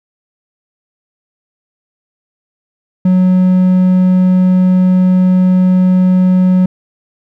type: tone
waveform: triangle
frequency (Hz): 184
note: F#3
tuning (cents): -9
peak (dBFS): -4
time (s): 3.05-6.66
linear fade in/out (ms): 5
effects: none